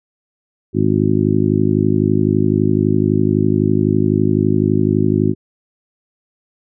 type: harmonic tone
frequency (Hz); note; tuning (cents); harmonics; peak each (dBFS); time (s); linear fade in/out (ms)
51.91; G#1; 0; 2 / 3 / 4 / 5 / 6 / 7; -19 / -19 / -19 / -19 / -19 / -19; 0.73-5.35; 50
effects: none